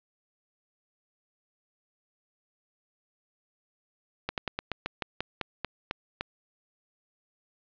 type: slowing click train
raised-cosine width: 0.3 ms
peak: -14 dBFS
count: 12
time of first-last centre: 4.29-6.21 s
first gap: 88 ms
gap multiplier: 1.13
effects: resampled to 11025 Hz + 8-bit